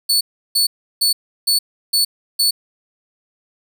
sawtooth tone bursts, 4448 Hz, C#8, 5 cents sharp, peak -10 dBFS, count 6, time 0.09-2.51 s, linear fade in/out 10 ms, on 120 ms, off 340 ms, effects none

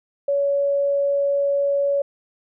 sine tone, 563 Hz, C#5, 27 cents sharp, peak -17 dBFS, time 0.28-2.02 s, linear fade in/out 5 ms, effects none

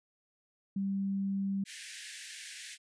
sine tone, 196 Hz, G3, in tune, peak -30 dBFS, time 0.76-1.64 s, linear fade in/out 5 ms
pink high-pass noise, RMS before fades -45 dBFS, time 1.65-2.78 s, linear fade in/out 50 ms, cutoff 1600 Hz, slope 96 dB/octave
effects resampled to 22050 Hz

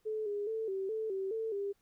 sine tone with pitch steps, 433.3 / 409.8 / 443.6 / 385.2 / 439.4 / 384.9 / 445.8 / 400.3 Hz, A4 / G#4 / A4 / G4 / A4 / G4 / A4 / G4, -27 / -23 / +14 / -30 / -2 / -32 / +23 / +36 cents, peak -33 dBFS, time 0.05-1.73 s, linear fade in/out 20 ms, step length 210 ms, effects pink hiss -75 dBFS RMS until 1.81 s

